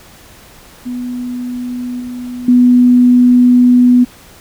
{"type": "tone with level steps", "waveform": "sine", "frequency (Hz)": 246.9, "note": "B3", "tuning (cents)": 0, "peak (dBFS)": [-18, -21, -4], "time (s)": [0.85, 4.05], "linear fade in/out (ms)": 20, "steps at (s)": [2, 2.48], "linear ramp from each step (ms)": 5, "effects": ["pink hiss -40 dBFS RMS until 4.4 s"]}